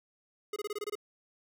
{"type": "tone bursts", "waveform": "square", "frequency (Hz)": 417.4, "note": "G#4", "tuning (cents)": 9, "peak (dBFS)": -34, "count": 8, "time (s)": [0.53, 0.954], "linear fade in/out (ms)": 5, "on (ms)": 32, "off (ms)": 24, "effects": []}